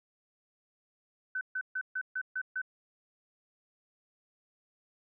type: tone bursts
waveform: sine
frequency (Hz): 1516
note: F#6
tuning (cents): +42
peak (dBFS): -31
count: 7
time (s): 1.35-2.617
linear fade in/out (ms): 5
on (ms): 61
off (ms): 140
effects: none